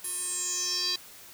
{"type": "tone with band-pass filter sweep", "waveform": "square", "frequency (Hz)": 359.4, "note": "F4", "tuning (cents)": 50, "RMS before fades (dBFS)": -31, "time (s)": [0.04, 0.96], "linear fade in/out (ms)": 5, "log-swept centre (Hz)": [11000, 4300], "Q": 6.9, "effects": ["white hiss -49 dBFS RMS until 1.33 s"]}